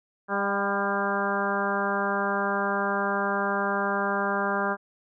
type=harmonic tone with a mistuned harmonic; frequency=200 Hz; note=G3; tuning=35 cents sharp; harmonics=1 / 2 / 3 / 4 / 5 / 6 / 7 / 8; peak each=-32 / -32 / -32 / -32 / -32 / -32 / -32 / -32 dBFS; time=0.28-4.77 s; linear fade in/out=50 ms; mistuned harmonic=4; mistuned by=-25 cents; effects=none